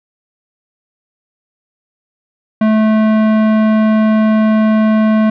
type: tone with tanh clipping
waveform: sine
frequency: 217.4 Hz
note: A3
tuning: 21 cents flat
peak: -10 dBFS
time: 2.61-5.3 s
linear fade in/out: 5 ms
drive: 17 dB
effects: none